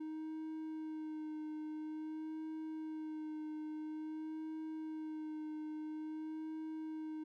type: tone with vibrato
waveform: triangle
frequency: 311.4 Hz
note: D#4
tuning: 2 cents sharp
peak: -39 dBFS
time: 0-7.24 s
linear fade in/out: 10 ms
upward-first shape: sine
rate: 0.49 Hz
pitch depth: 21 cents each way
effects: none